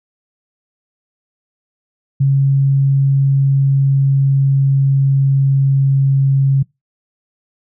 sine tone with pitch glide, 137.3 to 136.43 Hz, C#3 to C#3, -16 to -27 cents, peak -9 dBFS, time 2.2-6.63 s, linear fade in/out 10 ms, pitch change -11 cents, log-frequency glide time 3.06-6.32 s, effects noise-tail reverb RT60 0.2 s tail -24 dB re dry

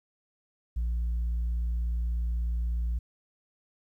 sine tone, 58.27 Hz, A#1, in tune, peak -24 dBFS, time 0.76-2.99 s, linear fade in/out 10 ms, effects tanh soft clip ceiling -25 dBFS + 11-bit

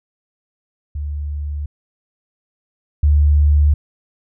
sine tone pair in turn, 73.3 / 73.64 Hz, D2 / D2, -3 / +5 cents, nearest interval unison, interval 8 cents, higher second, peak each -21 / -9 dBFS, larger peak second, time 0.95-1.66 / 3.03-3.74 s, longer neither, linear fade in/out 5 ms, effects none

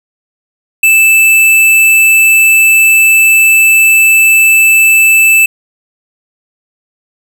square tone, 2637 Hz, E7, in tune, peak -4 dBFS, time 0.83-5.46 s, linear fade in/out 5 ms, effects none

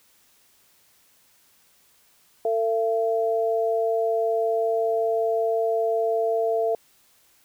sine tone pair together, 449.7 / 675 Hz, A4 / E5, +38 / +41 cents, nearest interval perfect fifth, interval 703 cents, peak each -23 dBFS, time 2.45-6.75 s, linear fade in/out 2 ms, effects white hiss -60 dBFS RMS until 7.44 s

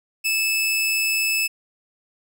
sawtooth tone, 2616 Hz, E7, 14 cents flat, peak -16 dBFS, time 0.24-1.48 s, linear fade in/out 20 ms, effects none

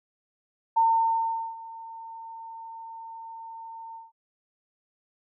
sine tone with ADSR envelope, 907 Hz, A#5, 48 cents flat, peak -17 dBFS, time 0.76-4.12 s, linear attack 15 ms, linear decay 780 ms, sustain -21 dB, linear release 170 ms, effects none

